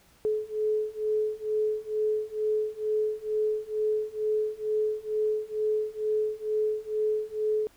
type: beating tone pair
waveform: sine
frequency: 427.8 / 430 Hz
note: A4 / A4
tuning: -49 / -40 cents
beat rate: 2.2 Hz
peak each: -29 / -28 dBFS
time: 0.25-7.67 s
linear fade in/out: 0 ms
effects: pink hiss -60 dBFS RMS until 7.76 s